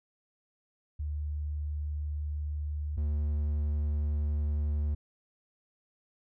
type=tone pair in turn; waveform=sine / triangle; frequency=74.5 / 74.09 Hz; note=D2 / D2; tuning=+25 / +16 cents; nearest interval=unison; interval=9 cents; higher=first; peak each=-31 / -25 dBFS; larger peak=second; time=0.99-2.97 / 2.97-4.95 s; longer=neither; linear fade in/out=10 ms; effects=none